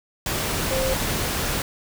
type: tone in noise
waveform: sine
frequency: 526 Hz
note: C5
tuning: 9 cents sharp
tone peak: -23 dBFS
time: 0.71-0.94 s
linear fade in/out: 2 ms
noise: pink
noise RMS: -25 dBFS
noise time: 0.26-1.62 s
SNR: -1 dB
effects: none

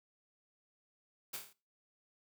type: noise with echo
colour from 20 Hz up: white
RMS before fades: -41 dBFS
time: 1.33-1.37 s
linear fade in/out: 10 ms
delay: 27 ms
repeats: 6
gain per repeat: -4 dB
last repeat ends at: 1.532 s
effects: noise-tail reverb RT60 0.3 s tail -19 dB re dry

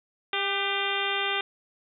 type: harmonic tone with a mistuned harmonic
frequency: 398.3 Hz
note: G4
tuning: 28 cents sharp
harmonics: 1 / 2 / 3 / 4 / 5 / 6 / 7 / 8 / 9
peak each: -34 / -34 / -34 / -34 / -34 / -34 / -34 / -34 / -34 dBFS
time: 0.33-1.41 s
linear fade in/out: 2 ms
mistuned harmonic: 4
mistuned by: -50 cents
effects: none

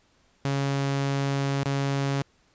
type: tone with dropouts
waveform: sawtooth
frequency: 138.59 Hz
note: C#3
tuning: in tune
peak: -20 dBFS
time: 0.45-2.22 s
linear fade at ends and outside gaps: 0 ms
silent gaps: 1.634-1.658 s
effects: pink hiss -64 dBFS RMS until 2.54 s + resampled to 16000 Hz

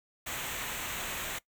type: noise with comb filter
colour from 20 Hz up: pink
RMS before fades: -37 dBFS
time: 0.26-1.39 s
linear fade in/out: 10 ms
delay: 0.2 ms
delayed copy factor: -0.65
effects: noise-tail reverb RT60 0.1 s tail -20 dB re dry

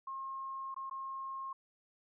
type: tone with dropouts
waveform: sine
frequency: 1073 Hz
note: C6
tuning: 43 cents sharp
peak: -39 dBFS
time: 0.07-1.53 s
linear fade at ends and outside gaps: 5 ms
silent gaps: 0.744-0.763 / 0.898-0.91 s
effects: none

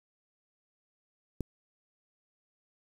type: click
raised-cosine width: 3 ms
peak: -20 dBFS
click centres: 1.407 s
effects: 8-bit

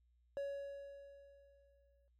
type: tone with exponential decay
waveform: triangle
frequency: 560 Hz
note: C#5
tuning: 18 cents sharp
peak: -35 dBFS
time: 0.37-2.08 s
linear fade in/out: 0 ms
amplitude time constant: 370 ms
effects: noise-tail reverb RT60 0.1 s tail -18 dB re dry + added 60 Hz sine -70 dBFS peak until 2.19 s

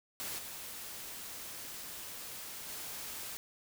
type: noise with level steps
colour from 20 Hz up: white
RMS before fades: -40 / -45 / -43 dBFS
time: 0.2-3.37 s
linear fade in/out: 0 ms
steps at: 0.38 / 2.68 s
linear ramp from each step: 10 ms
effects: none

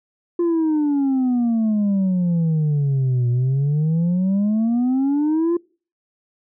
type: exponential two-way sweep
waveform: sine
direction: down then up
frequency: 349.2 to 120 to 349.2 Hz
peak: -13 dBFS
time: 0.39-5.57 s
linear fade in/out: 5 ms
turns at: 3.29 s
effects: noise-tail reverb RT60 0.4 s tail -26 dB re dry + tanh soft clip ceiling -15 dBFS

